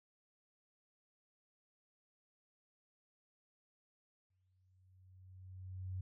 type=tone with exponential growth; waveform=sine; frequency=93 Hz; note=F#2; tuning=9 cents sharp; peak=-38 dBFS; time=4.3-6.01 s; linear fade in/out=5 ms; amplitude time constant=370 ms; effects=none